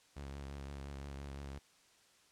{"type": "tone with vibrato", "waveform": "sawtooth", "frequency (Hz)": 69.6, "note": "C#2", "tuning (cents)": 8, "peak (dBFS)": -40, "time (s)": [0.16, 1.59], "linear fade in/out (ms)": 10, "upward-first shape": "triangle", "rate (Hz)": 5.8, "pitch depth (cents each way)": 47, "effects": ["white hiss -67 dBFS RMS until 2.31 s", "low-pass 8000 Hz 12 dB/octave"]}